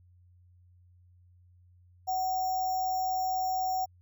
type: tone with sample-and-hold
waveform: sine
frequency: 748 Hz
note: F#5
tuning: 19 cents sharp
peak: -27 dBFS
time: 2.07-3.86 s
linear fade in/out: 20 ms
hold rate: 6300 Hz
effects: added 89 Hz sine -57 dBFS peak until 4.01 s